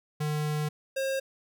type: tone pair in turn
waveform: square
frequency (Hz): 150.9 / 536.8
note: D3 / C5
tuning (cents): +47 / +44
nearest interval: octave + minor seventh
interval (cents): 2197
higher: second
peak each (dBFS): -28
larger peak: neither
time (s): 0.2-0.69 / 0.96-1.2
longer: first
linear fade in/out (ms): 10
effects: none